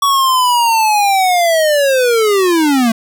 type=linear sweep; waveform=square; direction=down; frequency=1131 to 220 Hz; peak=-10 dBFS; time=0.02-2.92 s; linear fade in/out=5 ms; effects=none